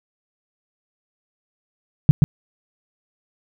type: tone with echo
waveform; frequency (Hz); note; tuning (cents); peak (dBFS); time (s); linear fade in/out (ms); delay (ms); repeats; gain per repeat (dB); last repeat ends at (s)
sine; 146.83; D3; 0; -3; 2.09-2.11; 0; 130; 1; -4; 2.24
effects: none